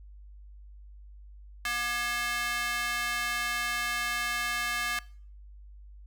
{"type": "tone with high-pass filter", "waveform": "square", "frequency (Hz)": 239.4, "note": "A#3", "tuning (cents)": 46, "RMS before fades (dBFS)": -31, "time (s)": [1.65, 4.99], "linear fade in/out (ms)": 2, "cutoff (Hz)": 1600, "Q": 1.9, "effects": ["noise-tail reverb RT60 0.5 s tail -23 dB re dry", "added 50 Hz sine -46 dBFS peak until 6.06 s"]}